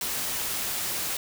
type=noise; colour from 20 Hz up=white; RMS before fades=-30 dBFS; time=0.01-1.17 s; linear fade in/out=2 ms; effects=none